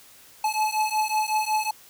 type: beating tone pair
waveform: square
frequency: 858 / 863.4 Hz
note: A5 / A5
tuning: -44 / -33 cents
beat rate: 5.4 Hz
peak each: -26 dBFS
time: 0.44-1.71 s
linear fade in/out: 5 ms
effects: white hiss -51 dBFS RMS until 1.89 s